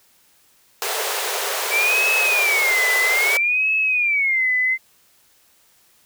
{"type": "high-pass noise", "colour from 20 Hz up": "pink", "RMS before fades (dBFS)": -24, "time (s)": [0.82, 3.37], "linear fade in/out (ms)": 0, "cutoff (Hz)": 390, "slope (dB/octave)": 96}
{"type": "tone with vibrato", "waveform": "sine", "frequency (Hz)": 2278, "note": "C#7", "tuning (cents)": 47, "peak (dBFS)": -16, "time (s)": [1.7, 4.78], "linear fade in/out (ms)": 50, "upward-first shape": "sine", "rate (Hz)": 0.61, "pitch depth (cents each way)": 220}
{"effects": ["white hiss -57 dBFS RMS until 6.05 s"]}